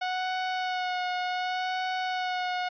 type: tone with vibrato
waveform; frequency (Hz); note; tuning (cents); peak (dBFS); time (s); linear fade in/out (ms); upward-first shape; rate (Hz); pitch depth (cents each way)
sawtooth; 734; F#5; -14; -24; 0.01-2.69; 10; sine; 0.67; 20
effects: resampled to 11025 Hz